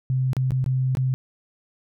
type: tone with dropouts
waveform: sine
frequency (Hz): 130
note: C3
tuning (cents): -11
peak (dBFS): -19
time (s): 0.1-1.14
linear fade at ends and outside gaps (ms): 0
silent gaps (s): 0.332-0.367 / 0.507-0.519 / 0.642-0.662 / 0.951-0.971
effects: none